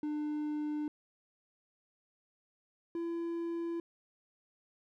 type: tone pair in turn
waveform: triangle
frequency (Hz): 299.8 / 337.2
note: D4 / E4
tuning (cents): +36 / +39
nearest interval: major second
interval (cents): 203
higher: second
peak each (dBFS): -31 / -32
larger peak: first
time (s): 0.03-0.88 / 2.95-3.8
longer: neither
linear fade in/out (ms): 2
effects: none